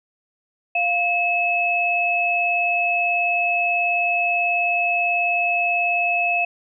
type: tone pair together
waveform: sine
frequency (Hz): 698.5 / 2590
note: F5 / E7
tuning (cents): 0 / -31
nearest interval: octave + major seventh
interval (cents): 2269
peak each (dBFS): -22 / -19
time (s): 0.75-6.45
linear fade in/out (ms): 5
effects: none